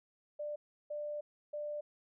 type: tone bursts at uneven times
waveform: sine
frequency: 593 Hz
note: D5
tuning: 17 cents sharp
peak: -37 dBFS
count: 3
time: 0.39-0.56 / 0.9-1.21 / 1.53-1.81 s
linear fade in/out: 10 ms
effects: none